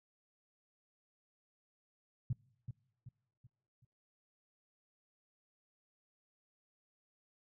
sine tone with echo, 123.6 Hz, B2, 2 cents sharp, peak -31 dBFS, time 2.3-2.33 s, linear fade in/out 5 ms, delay 380 ms, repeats 4, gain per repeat -8 dB, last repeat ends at 3.85 s, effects noise-tail reverb RT60 0.9 s tail -26 dB re dry

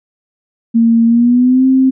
sine tone with pitch glide, 229.9 to 262.6 Hz, A#3 to C4, -24 to +6 cents, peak -6 dBFS, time 0.74-1.91 s, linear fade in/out 20 ms, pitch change +230 cents, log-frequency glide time 1.06-1.66 s, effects none

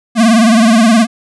square tone with vibrato, 225.6 Hz, A3, 44 cents sharp, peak -6 dBFS, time 0.15-1.07 s, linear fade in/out 50 ms, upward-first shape sine, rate 19 Hz, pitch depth 98 cents each way, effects resampled to 24000 Hz

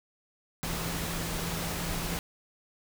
sine tone in noise, 168.5 Hz, E3, 38 cents sharp, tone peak -37 dBFS, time 0.63-2.19 s, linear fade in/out 0 ms, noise pink, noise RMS -34 dBFS, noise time 0.63-2.19 s, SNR -6 dB, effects none

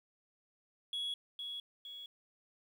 sine tone with echo, 3350 Hz, G#7, 14 cents sharp, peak -33 dBFS, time 0.93-1.14 s, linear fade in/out 2 ms, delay 460 ms, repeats 2, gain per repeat -6 dB, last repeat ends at 2.06 s, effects tanh soft clip ceiling -34 dBFS + 11-bit

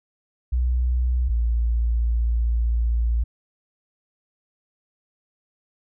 sine tone pair in turn, 61.74 / 57.76 Hz, B1 / A#1, 0 / -15 cents, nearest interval minor second, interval 115 cents, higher first, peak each -18 dBFS, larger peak neither, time 0.52-1.29 / 1.29-3.24 s, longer second, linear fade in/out 10 ms, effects none

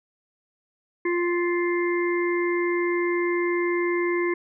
harmonic tone, 349.2 Hz, F4, in tune, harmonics 1 / 3 / 5 / 6, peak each -22 / -32 / -35 / -30 dBFS, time 1.05-4.34 s, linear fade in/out 5 ms, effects none

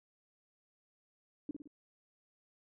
sine tone with echo, 292.3 Hz, D4, 8 cents flat, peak -35 dBFS, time 1.49-1.51 s, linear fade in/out 2 ms, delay 55 ms, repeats 3, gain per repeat -5 dB, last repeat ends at 1.675 s, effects none

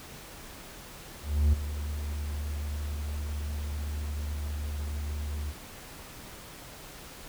triangle tone with ADSR envelope, 73.9 Hz, D2, 11 cents sharp, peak -16 dBFS, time 1.22-5.54 s, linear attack 310 ms, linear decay 13 ms, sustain -13 dB, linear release 52 ms, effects pink hiss -46 dBFS RMS until 7.28 s

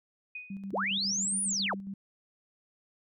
sine tone with exponential decay, 2489 Hz, D#7, in tune, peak -35 dBFS, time 0.35-0.69 s, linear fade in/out 5 ms, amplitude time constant 73 ms
sine tone with tremolo, 196 Hz, G3, in tune, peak -35 dBFS, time 0.5-1.94 s, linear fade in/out 5 ms, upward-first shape square, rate 7.3 Hz, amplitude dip 45%
sine linear two-way sweep, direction up then down, 92.5 to 9890 to 92.5 Hz, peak -28 dBFS, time 0.72-1.75 s, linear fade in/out 20 ms, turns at 1.42 s
effects none

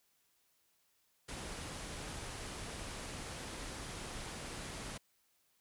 pink low-pass noise, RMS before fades -45 dBFS, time 1.28-4.98 s, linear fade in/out 10 ms, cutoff 11000 Hz, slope 96 dB/octave, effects white hiss -75 dBFS RMS until 5.6 s

